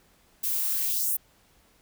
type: noise with high-pass filter sweep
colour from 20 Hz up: violet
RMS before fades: -27 dBFS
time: 0.43-1.17 s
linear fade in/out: 10 ms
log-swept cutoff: 200 to 12000 Hz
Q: 1.7
effects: pink hiss -62 dBFS RMS until 1.81 s